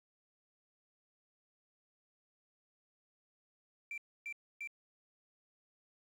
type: tone bursts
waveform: sine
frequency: 2349 Hz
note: D7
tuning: in tune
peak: -38 dBFS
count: 3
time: 3.91-4.674 s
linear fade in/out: 2 ms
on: 68 ms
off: 280 ms
effects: tanh soft clip ceiling -38 dBFS + 11-bit